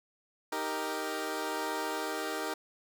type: chord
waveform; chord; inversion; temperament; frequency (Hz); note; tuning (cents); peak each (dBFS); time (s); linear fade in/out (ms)
15% pulse; Eb major; none; equal; 311.1 / 392 / 466.2; Eb4 / G4 / Bb4; 0 / 0 / 0; -31 / -31 / -31; 0.52-2.54; 5
effects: none